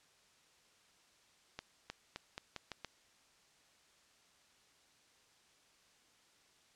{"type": "accelerating click train", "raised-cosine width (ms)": 0.2, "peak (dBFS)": -25, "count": 7, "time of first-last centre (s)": [1.59, 2.847], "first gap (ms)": 310, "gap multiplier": 0.84, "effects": ["white hiss -68 dBFS RMS until 6.75 s", "low-pass 7000 Hz 12 dB/octave"]}